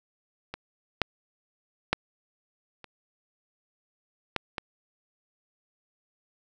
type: clicks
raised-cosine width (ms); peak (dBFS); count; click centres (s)
0.3; -19 / -6 / -6 / -27 / -10 / -15; 6; 0.54 / 1.017 / 1.93 / 2.843 / 4.363 / 4.582
effects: none